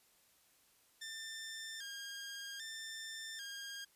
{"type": "tone with vibrato", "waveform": "15% pulse", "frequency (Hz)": 1700, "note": "G#6", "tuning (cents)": 40, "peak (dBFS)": -38, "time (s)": [1.01, 3.85], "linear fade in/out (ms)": 10, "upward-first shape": "square", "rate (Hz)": 0.63, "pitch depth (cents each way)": 87, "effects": ["white hiss -70 dBFS RMS until 3.95 s", "resampled to 32000 Hz"]}